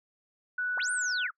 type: tone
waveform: sine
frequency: 1480 Hz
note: F#6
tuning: in tune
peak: -28 dBFS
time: 0.58-1.27 s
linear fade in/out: 5 ms
type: linear two-way sweep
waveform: sine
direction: up then down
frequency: 247.6 to 9397 to 1138 Hz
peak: -33 dBFS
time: 0.77-1.31 s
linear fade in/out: 10 ms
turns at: 0.91 s
effects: noise-tail reverb RT60 0.1 s tail -26 dB re dry